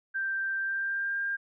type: tone with pitch glide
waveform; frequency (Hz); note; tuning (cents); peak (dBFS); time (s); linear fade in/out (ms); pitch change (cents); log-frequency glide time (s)
sine; 1571 to 1601.2; G6 to G6; +3 to +36; -28; 0.14-1.37; 20; +33; 0.56-1.18
effects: none